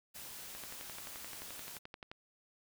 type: noise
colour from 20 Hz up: white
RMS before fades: -48 dBFS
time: 0.14-1.79 s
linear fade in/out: 20 ms
type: click train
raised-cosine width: 0.3 ms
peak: -30 dBFS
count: 19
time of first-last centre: 0.55-2.115 s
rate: 11.5 Hz
effects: none